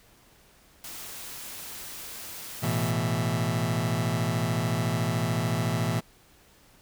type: noise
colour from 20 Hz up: white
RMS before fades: -40 dBFS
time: 0.84-2.91 s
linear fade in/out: 2 ms
type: chord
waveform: sawtooth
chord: A suspended second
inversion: none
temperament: just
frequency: 110 / 123.75 / 165 Hz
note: A2 / B2 / E3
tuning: 0 / +4 / +2 cents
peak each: -25 dBFS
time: 2.62-6.01 s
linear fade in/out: 20 ms
effects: pink hiss -58 dBFS RMS until 6.81 s